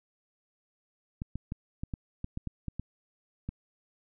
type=clicks; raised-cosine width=5 ms; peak=-22 dBFS; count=11; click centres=1.219 / 1.356 / 1.521 / 1.835 / 1.938 / 2.244 / 2.374 / 2.473 / 2.683 / 2.796 / 3.49 s; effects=none